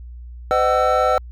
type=tone cluster; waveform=triangle; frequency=510 / 614 / 754 / 1328 Hz; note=C5 / D#5 / F#5 / E6; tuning=-44 / -23 / +32 / +12 cents; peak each=-18 dBFS; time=0.51-1.18 s; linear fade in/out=0 ms; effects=added 60 Hz sine -33 dBFS peak until 1.31 s